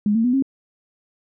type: tone with pitch steps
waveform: sine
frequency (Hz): 207.7 / 226.5 / 247 / 269.4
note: G#3 / A#3 / B3 / C#4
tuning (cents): 0 / -50 / 0 / -49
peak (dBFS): -15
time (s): 0.06-0.424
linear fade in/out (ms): 2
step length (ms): 91
effects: none